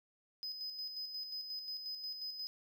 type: tone with tremolo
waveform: triangle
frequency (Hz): 5030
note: D#8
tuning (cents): +18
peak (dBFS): -38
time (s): 0.43-2.47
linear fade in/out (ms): 0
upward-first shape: square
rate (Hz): 5.6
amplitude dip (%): 45
effects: none